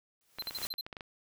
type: noise with exponential growth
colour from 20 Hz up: white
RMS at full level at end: -37 dBFS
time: 0.21-0.67 s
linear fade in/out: 0 ms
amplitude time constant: 100 ms
type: clicks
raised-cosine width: 0.3 ms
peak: -26 dBFS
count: 12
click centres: 0.386 / 0.423 / 0.472 / 0.509 / 0.586 / 0.617 / 0.652 / 0.739 / 0.865 / 0.928 / 0.968 / 1.008 s
type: tone bursts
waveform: square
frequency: 4100 Hz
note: C8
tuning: 36 cents flat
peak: -35 dBFS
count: 6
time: 0.39-0.811 s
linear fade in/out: 5 ms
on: 31 ms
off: 47 ms
effects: none